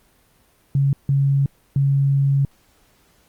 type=tone bursts at uneven times; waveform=sine; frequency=138.59 Hz; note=C#3; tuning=in tune; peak=-14 dBFS; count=3; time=0.75-0.93 / 1.09-1.46 / 1.76-2.45 s; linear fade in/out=2 ms; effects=pink hiss -58 dBFS RMS until 3.28 s + Opus 32 kbps